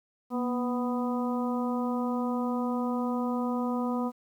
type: harmonic tone with a mistuned harmonic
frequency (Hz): 248.2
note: B3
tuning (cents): +9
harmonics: 1 / 2 / 3 / 4 / 5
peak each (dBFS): -28 / -35 / -38 / -37 / -40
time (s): 0.3-4.12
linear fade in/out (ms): 50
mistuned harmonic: 1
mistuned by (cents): -49
effects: 10-bit